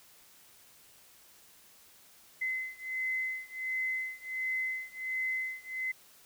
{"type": "beating tone pair", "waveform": "sine", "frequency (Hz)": [2045, 2046.4], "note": ["C7", "C7"], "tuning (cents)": [-40, -39], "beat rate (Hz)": 1.4, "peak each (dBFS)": [-35, -36], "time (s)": [2.41, 5.92], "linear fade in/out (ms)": 10, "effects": ["white hiss -59 dBFS RMS until 6.25 s"]}